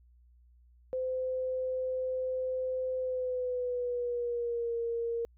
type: tone with pitch glide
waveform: sine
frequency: 514 to 465.9 Hz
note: C5 to A#4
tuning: -31 to -1 cents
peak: -30 dBFS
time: 0.93-5.25 s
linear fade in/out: 0 ms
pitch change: -170 cents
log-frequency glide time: 2.98-4.76 s
effects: added 60 Hz sine -58 dBFS peak until 5.37 s